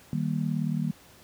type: chord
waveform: sine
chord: Eb major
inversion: none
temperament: just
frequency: 155.56 / 194.45 / 233.3 Hz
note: Eb3 / G3 / Bb3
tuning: 0 / -14 / +2 cents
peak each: -28 / -31 / -31 dBFS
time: 0.13-0.91 s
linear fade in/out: 0 ms
effects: pink hiss -54 dBFS RMS until 1.23 s + high-pass 60 Hz 12 dB/octave